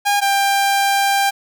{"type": "tone pair in turn", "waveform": "sawtooth", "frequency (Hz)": [812, 793.5], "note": ["G#5", "G5"], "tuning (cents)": [-39, 21], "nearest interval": "unison", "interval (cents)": 40, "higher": "first", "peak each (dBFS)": -10, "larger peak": "neither", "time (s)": [[0.05, 0.21], [0.21, 1.31]], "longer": "second", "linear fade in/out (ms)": 20, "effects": []}